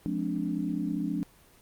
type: chord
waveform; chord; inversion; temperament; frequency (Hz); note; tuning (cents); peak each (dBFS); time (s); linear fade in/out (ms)
sine; D half-diminished seventh; first; just; 176.2 / 211.4 / 264.3 / 293.7; F3 / Ab3 / C4 / D4; +16 / +31 / +18 / 0; -33 / -34 / -35 / -32; 0.06-1.23; 0
effects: pink hiss -58 dBFS RMS until 1.61 s + Opus 24 kbps